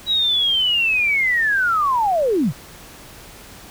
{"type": "linear sweep", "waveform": "sine", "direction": "down", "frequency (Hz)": [3900, 105.6], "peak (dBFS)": -15, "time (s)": [0.06, 2.53], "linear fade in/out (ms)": 50, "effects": ["pink hiss -41 dBFS RMS until 3.7 s"]}